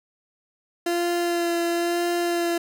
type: tone with vibrato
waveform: 30% pulse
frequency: 343.8 Hz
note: F4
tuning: 27 cents flat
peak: -19 dBFS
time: 0.86-2.58 s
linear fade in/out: 5 ms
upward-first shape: sine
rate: 1 Hz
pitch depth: 16 cents each way
effects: none